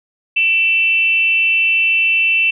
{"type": "tone with frequency modulation", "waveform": "sine", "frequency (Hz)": 2673, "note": "E7", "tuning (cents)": 23, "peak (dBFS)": -11, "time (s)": [0.36, 2.51], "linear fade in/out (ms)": 10, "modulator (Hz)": 341, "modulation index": 0.35, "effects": []}